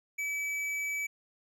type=tone with tanh clipping; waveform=sine; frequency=2295 Hz; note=D7; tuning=40 cents flat; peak=-33 dBFS; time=0.18-1.07 s; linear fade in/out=10 ms; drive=12 dB; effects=none